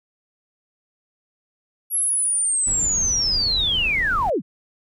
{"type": "linear sweep", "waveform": "sine", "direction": "down", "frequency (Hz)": [11390, 122.2], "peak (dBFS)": -18, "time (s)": [1.9, 4.42], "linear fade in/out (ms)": 50}
{"type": "noise", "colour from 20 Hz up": "brown", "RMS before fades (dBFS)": -31, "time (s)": [2.67, 4.3], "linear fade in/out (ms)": 2}
{"effects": []}